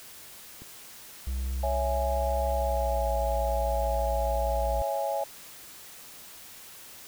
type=click; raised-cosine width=3 ms; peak=-32 dBFS; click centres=0.62 s
type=tone with pitch glide; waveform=triangle; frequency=64.5 to 58.13 Hz; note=C2 to A#1; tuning=-24 to -4 cents; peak=-26 dBFS; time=1.27-4.82 s; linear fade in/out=0 ms; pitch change=-180 cents; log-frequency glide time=2.49-3.12 s
type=chord; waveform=sine; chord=C# minor; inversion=none; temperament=equal; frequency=554.4 / 659.3 / 830.6 Hz; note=C#5 / E5 / G#5; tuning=0 / 0 / 0 cents; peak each=-31 dBFS; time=1.63-5.24 s; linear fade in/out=5 ms
effects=white hiss -47 dBFS RMS until 7.07 s